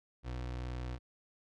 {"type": "tone", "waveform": "30% pulse", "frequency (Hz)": 61.74, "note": "B1", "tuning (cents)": 0, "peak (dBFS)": -35, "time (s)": [0.23, 0.99], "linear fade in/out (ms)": 50, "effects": ["low-pass 5000 Hz 12 dB/octave"]}